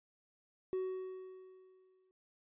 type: tone with exponential decay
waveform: triangle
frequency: 373.9 Hz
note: F#4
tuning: 18 cents sharp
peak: -30 dBFS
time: 0.73-2.11 s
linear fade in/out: 0 ms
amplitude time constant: 300 ms
effects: tanh soft clip ceiling -27 dBFS + resampled to 8000 Hz